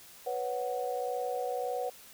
sine chord, B suspended second, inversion none, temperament just, 493.9 / 555.6 / 740.8 Hz, B4 / C#5 / F#5, 0 / +4 / +2 cents, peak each -34 / -38 / -35 dBFS, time 0.26-1.9 s, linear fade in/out 10 ms, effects white hiss -53 dBFS RMS until 2.13 s

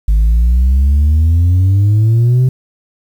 sine exponential sweep, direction up, 51 to 130.81 Hz, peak -4 dBFS, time 0.08-2.49 s, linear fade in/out 5 ms, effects tanh soft clip ceiling -6 dBFS + 7-bit

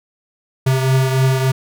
square beating tone pair, 131.3 / 134.7 Hz, C3 / C#3, +6 / -49 cents, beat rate 3.4 Hz, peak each -14 / -22 dBFS, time 0.66-1.52 s, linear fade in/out 10 ms, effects none

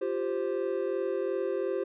triangle chord, F suspended second, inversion none, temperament equal, 349.2 / 392 / 523.3 Hz, F4 / G4 / C5, 0 / 0 / 0 cents, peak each -32 / -29 / -31 dBFS, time 0.01-1.84 s, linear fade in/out 10 ms, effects resampled to 8000 Hz

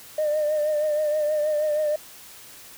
sine tone with vibrato, 605 Hz, D#5, 49 cents flat, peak -19 dBFS, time 0.18-1.96 s, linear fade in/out 5 ms, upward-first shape triangle, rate 6.3 Hz, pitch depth 49 cents each way, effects tanh soft clip ceiling -17 dBFS + white hiss -45 dBFS RMS until 2.77 s

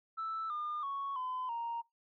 sine tone with pitch steps, 1318.5 / 1209.1 / 1108.7 / 1016.7 / 932.3 Hz, E6 / D#6 / C#6 / B5 / A#5, 0 / -50 / 0 / +50 / 0 cents, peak -34 dBFS, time 0.17-1.82 s, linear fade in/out 20 ms, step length 330 ms, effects noise-tail reverb RT60 0.2 s tail -25 dB re dry + tanh soft clip ceiling -32 dBFS

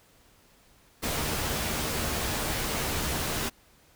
pink noise with comb filter, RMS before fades -30 dBFS, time 1.02-3.5 s, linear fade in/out 20 ms, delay 13 ms, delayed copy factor +0.5, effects pink hiss -60 dBFS RMS until 3.95 s

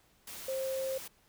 sine tone in noise, 530 Hz, C5, 22 cents sharp, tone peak -32 dBFS, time 0.48-0.98 s, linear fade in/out 5 ms, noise white, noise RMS -45 dBFS, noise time 0.27-1.08 s, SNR +10 dB, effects pink hiss -67 dBFS RMS until 1.28 s

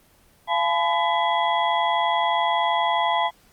sine tone cluster, 686 / 855 / 1007 / 1995 / 3320 Hz, F5 / A5 / B5 / B6 / G#7, -31 / -50 / +33 / +17 / -1 cents, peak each -25 / -23 / -24 / -29 / -30 dBFS, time 0.47-3.31 s, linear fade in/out 50 ms, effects pink hiss -57 dBFS RMS until 3.52 s + Opus 24 kbps

